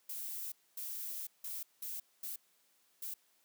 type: noise bursts at uneven times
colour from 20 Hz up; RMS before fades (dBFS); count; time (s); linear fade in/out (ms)
violet; -42; 6; 0.09-0.52 / 0.77-1.27 / 1.44-1.63 / 1.82-2 / 2.23-2.36 / 3.02-3.14; 5
effects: white hiss -72 dBFS RMS until 3.44 s + high-pass 200 Hz 12 dB/octave